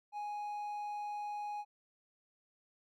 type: tone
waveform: triangle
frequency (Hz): 830.6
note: G#5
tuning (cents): 0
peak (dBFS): -36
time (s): 0.12-1.65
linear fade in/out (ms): 50
effects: none